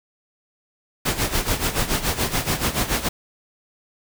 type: noise with tremolo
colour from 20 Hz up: pink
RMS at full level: -20 dBFS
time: 1.05-3.09 s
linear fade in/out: 10 ms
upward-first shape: sine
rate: 7 Hz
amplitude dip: 75%
effects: none